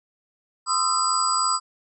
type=tone cluster; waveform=sine; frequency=1035 / 1244 / 1327 / 4849 / 7870 Hz; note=C6 / D#6 / E6 / D#8 / B8; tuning=-19 / -1 / +11 / -45 / -7 cents; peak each=-26 dBFS; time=0.66-1.6 s; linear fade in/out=50 ms; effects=none